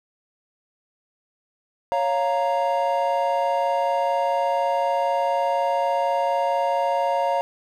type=chord; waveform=triangle; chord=Bb minor; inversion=first; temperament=equal; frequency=554.4 / 698.5 / 932.3 Hz; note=Db5 / F5 / Bb5; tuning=0 / 0 / 0 cents; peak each=-22 dBFS; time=1.92-7.41 s; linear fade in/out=0 ms; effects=none